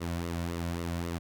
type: tone with flanger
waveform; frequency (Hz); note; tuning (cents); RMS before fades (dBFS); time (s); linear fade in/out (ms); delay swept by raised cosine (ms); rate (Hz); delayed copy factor
sawtooth; 85.2; F2; -42; -34; 0-1.19; 20; 1.2 to 2.5; 3.7; -0.6
effects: none